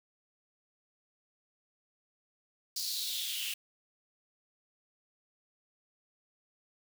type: noise with high-pass filter sweep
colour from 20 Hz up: white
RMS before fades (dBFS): -36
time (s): 2.76-3.54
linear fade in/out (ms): 5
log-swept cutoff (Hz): 4800 to 2700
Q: 5.2
effects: none